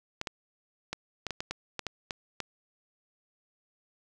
clicks, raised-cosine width 0.2 ms, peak -16 dBFS, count 11, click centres 0.214 / 0.272 / 0.93 / 1.267 / 1.307 / 1.405 / 1.51 / 1.793 / 1.867 / 2.108 / 2.403 s, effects none

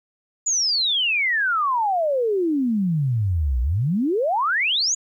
sine exponential two-way sweep, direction down then up, 7040 to 58.27 to 7040 Hz, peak -18 dBFS, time 0.46-4.95 s, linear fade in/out 10 ms, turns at 3.61 s, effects 10-bit

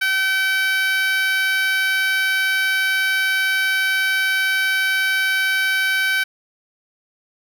10% pulse tone with high-pass filter, 767 Hz, G5, 38 cents flat, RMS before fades -19 dBFS, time 0.01-6.24 s, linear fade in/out 10 ms, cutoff 1700 Hz, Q 6.8, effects 9-bit

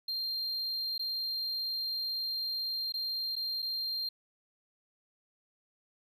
triangle tone with dropouts, 4186 Hz, C8, in tune, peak -31 dBFS, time 0.08-4.09 s, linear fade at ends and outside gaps 5 ms, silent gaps 0.98-0.993 / 2.923-2.939 / 3.356-3.363 / 3.621-3.625 s, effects none

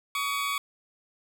20% pulse tone pair together, 1128.5 / 1244.5 Hz, C#6 / D#6, +31 / 0 cents, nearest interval major second, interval 169 cents, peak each -23 / -32 dBFS, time 0.15-0.58 s, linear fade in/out 2 ms, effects none

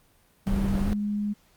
sine tone with pitch glide, 196.3 to 206.9 Hz, G3 to G#3, +3 to -6 cents, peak -25 dBFS, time 0.46-1.34 s, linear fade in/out 20 ms, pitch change +91 cents, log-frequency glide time 0.84-0.89 s
brown noise, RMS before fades -27 dBFS, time 0.47-0.93 s, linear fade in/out 0 ms
effects pink hiss -62 dBFS RMS until 1.56 s + Opus 32 kbps

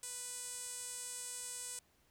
sawtooth tone with band-pass filter, 493.9 Hz, B4, in tune, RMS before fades -45 dBFS, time 0.03-1.79 s, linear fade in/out 2 ms, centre 8400 Hz, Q 3.9, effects pink hiss -72 dBFS RMS until 2.1 s

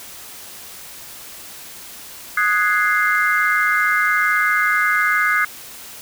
sine chord, Ab dominant seventh, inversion second, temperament equal, 1244.5 / 1480 / 1661.2 / 2093 Hz, Eb6 / Gb6 / Ab6 / C7, 0 / 0 / 0 / 0 cents, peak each -20 dBFS, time 2.37-5.45 s, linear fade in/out 5 ms, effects white hiss -37 dBFS RMS until 6.01 s

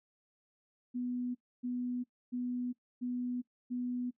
sine tone bursts, 246.9 Hz, B3, in tune, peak -33 dBFS, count 5, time 0.94-4.11 s, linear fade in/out 20 ms, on 410 ms, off 280 ms, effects noise-tail reverb RT60 0.1 s tail -19 dB re dry

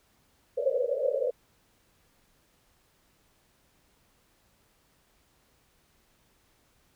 pink band-pass noise, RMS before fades -28 dBFS, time 0.57-1.31 s, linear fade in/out 10 ms, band 480 to 570 Hz, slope 96 dB/octave, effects pink hiss -67 dBFS RMS until 6.95 s

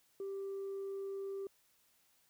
sine tone, 392 Hz, G4, in tune, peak -37 dBFS, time 0.2-1.47 s, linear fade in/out 2 ms, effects tanh soft clip ceiling -37 dBFS + white hiss -72 dBFS RMS until 2.29 s

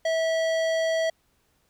sine tone with hard clipping, 650 Hz, E5, 24 cents flat, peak -24 dBFS, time 0.05-1.1 s, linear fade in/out 5 ms, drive 15 dB, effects pink hiss -68 dBFS RMS until 1.69 s

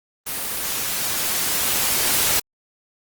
white noise with level ramp, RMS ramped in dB -27 to -18 dBFS, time 0.26-2.4 s, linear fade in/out 10 ms, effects Opus 24 kbps

